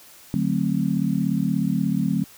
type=chord; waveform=sine; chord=D dominant seventh; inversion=none; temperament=just; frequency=146.83 / 183.54 / 220.2 / 264.3 Hz; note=D3 / F#3 / A3 / C4; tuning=0 / -14 / +2 / +18 cents; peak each=-27 / -23 / -25 / -26 dBFS; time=0.34-2.24 s; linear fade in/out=0 ms; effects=white hiss -48 dBFS RMS until 2.37 s